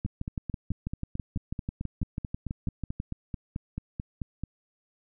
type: two click trains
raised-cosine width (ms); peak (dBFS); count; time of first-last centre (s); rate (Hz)
5; -20 / -19; 21 / 19; 0.06-4.436 / 0.05-3.001; 4.57 / 6.1
effects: none